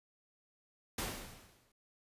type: noise with exponential decay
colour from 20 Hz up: pink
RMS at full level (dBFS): -35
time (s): 0.98-1.72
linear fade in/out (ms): 5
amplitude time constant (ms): 160
effects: resampled to 32000 Hz